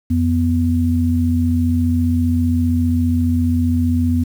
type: tone pair together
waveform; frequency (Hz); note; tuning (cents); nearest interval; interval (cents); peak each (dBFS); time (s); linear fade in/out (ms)
sine; 87.31 / 246.9; F2 / B3; 0 / 0; octave + tritone; 1800; -16; 0.1-4.24; 10
effects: 7-bit